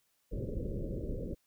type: low-pass noise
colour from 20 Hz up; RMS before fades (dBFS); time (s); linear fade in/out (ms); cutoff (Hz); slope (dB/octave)
pink; -37; 0.31-1.35; 20; 570; 96
effects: white hiss -75 dBFS RMS until 1.46 s